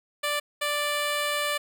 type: tone bursts at uneven times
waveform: 10% pulse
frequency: 587.3 Hz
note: D5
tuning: in tune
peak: -17 dBFS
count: 2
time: 0.23-0.4 / 0.61-1.58 s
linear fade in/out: 10 ms
effects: none